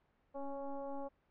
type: tone with frequency modulation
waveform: sine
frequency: 279 Hz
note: C#4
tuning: 11 cents sharp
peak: -39 dBFS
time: 0.34-1.09 s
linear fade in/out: 20 ms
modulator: 277 Hz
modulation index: 2.2
effects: pink hiss -75 dBFS RMS until 1.3 s + low-pass 2000 Hz 12 dB/octave